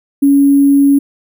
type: tone with sample-and-hold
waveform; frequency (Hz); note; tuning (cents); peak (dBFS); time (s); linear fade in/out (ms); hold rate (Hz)
sine; 280; C#4; +18; -5; 0.22-0.99; 10; 11025
effects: none